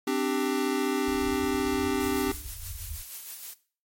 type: chord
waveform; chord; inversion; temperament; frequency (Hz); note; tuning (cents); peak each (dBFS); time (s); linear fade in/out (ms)
square; C suspended second; none; equal with one note detuned; 261.6 / 296.6 / 392; C4 / D4 / G4; 0 / +17 / 0; -30; 0.07-2.32; 5
type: low-pass noise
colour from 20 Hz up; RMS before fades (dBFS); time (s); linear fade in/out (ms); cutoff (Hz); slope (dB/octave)
white; -41; 1.07-3.02; 10; 100; 96
type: noise with tremolo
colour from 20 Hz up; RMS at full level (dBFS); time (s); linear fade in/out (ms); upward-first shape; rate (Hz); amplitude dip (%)
blue; -38; 2-3.54; 5; sine; 6.3; 45
effects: noise-tail reverb RT60 0.4 s tail -17 dB re dry + MP3 64 kbps